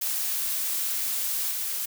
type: noise with level steps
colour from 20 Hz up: blue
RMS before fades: -28 / -30 dBFS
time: 0.01-1.86 s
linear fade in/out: 10 ms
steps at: 1.51 s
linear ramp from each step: 2 ms
effects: none